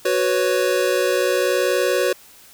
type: chord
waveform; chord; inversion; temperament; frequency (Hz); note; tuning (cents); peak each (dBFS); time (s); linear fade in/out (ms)
square; F# suspended fourth; none; equal; 370 / 493.9 / 554.4; F#4 / B4 / C#5; 0 / 0 / 0; -22; 0.05-2.13; 5
effects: white hiss -47 dBFS RMS until 2.53 s